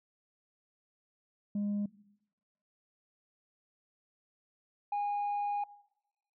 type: tone pair in turn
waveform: sine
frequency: 204.8 / 819.2 Hz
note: G#3 / G#5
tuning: -24 / -24 cents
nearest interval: 2 octaves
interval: 2400 cents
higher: second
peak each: -28 dBFS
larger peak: neither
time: 1.55-1.86 / 4.92-5.64 s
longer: second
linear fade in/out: 5 ms
effects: noise-tail reverb RT60 0.9 s tail -22 dB re dry + tanh soft clip ceiling -29 dBFS